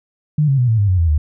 sine tone with pitch steps, 150.8 / 136.7 / 123.91 / 112.32 / 101.82 / 92.29 / 83.66 / 75.84 Hz, D3 / C#3 / B2 / A2 / G#2 / F#2 / E2 / D#2, +46 / -24 / +6 / +36 / -34 / -4 / +26 / -44 cents, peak -11 dBFS, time 0.38-1.18 s, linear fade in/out 5 ms, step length 100 ms, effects none

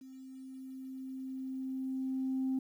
sine tone with level ramp, 262.8 Hz, C4, 8 cents sharp, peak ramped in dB -48 to -28 dBFS, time 0.01-2.59 s, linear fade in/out 5 ms, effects tanh soft clip ceiling -27 dBFS + 11-bit

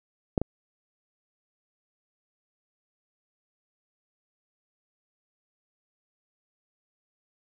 clicks, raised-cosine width 2 ms, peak -9 / -14 dBFS, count 2, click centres 0.378 / 0.416 s, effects none

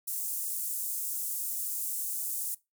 pink high-pass noise, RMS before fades -34 dBFS, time 0.07-2.55 s, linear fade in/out 10 ms, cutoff 8400 Hz, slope 24 dB/octave, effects noise-tail reverb RT60 0.2 s tail -20 dB re dry

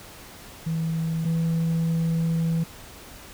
sine tone pair in turn, 162.7 / 164.69 Hz, E3 / E3, -22 / -1 cents, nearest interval unison, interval 21 cents, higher second, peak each -22 / -18 dBFS, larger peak second, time 0.66-1.25 / 1.25-2.64 s, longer second, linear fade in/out 10 ms, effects tanh soft clip ceiling -20 dBFS + pink hiss -44 dBFS RMS until 3.33 s

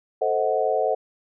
sine chord, A diminished seventh, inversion none, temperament equal with one note detuned, 440 / 523.3 / 633.9 / 740 Hz, A4 / C5 / Eb5 / Gb5, 0 / 0 / +32 / 0 cents, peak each -25 dBFS, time 0.21-0.95 s, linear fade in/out 10 ms, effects none

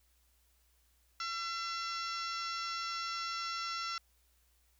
harmonic tone with a mistuned harmonic, 676 Hz, E5, 43 cents sharp, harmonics 2 / 3 / 4 / 5 / 6 / 7 / 8 / 9 / 10, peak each -38 / -47 / -47 / -50 / -47 / -49 / -44 / -55 / -58 dBFS, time 1.2-3.98 s, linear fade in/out 2 ms, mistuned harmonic 7, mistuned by -77 cents, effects added 60 Hz sine -70 dBFS peak until 4.79 s + white hiss -73 dBFS RMS until 4.79 s

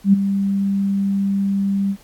sine tone with ADSR envelope, 197.4 Hz, G3, 12 cents sharp, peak -6 dBFS, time 0.04-1.97 s, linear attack 92 ms, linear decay 15 ms, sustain -10 dB, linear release 70 ms, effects pink hiss -50 dBFS RMS until 2.03 s + AAC 64 kbps

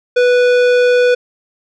sine tone with tanh clipping, 492.8 Hz, B4, 4 cents flat, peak -10 dBFS, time 0.16-1.15 s, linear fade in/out 10 ms, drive 16 dB, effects none

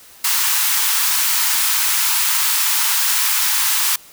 white high-pass noise, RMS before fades -17 dBFS, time 0.24-3.96 s, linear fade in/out 5 ms, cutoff 840 Hz, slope 96 dB/octave, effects white hiss -44 dBFS RMS until 4.12 s

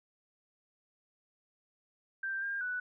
sine tone with pitch steps, 1572 / 1604 / 1484 Hz, G6 / G6 / F#6, +4 / +39 / +5 cents, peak -33 dBFS, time 2.23-2.8 s, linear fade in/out 5 ms, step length 190 ms, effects none

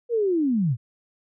sine linear sweep, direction down, 487.6 to 104.9 Hz, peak -19 dBFS, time 0.09-0.77 s, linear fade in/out 50 ms, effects none

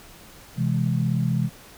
sine chord, C augmented, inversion none, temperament equal with one note detuned, 129.01 / 164.81 / 207.7 Hz, C3 / E3 / G#3, -24 / 0 / 0 cents, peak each -23 / -24 / -27 dBFS, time 0.56-1.5 s, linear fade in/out 50 ms, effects pink hiss -47 dBFS RMS until 1.77 s

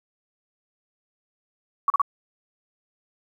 sine tone bursts, 1127 Hz, C#6, 28 cents sharp, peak -16 dBFS, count 3, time 1.88-2.017 s, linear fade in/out 2 ms, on 21 ms, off 37 ms, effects 9-bit

